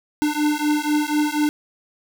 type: beating tone pair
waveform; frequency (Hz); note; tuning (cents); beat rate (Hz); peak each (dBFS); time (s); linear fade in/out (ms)
square; 297.1 / 301.2; D4 / D4; +20 / +44; 4.1; -22; 0.22-1.49; 0
effects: none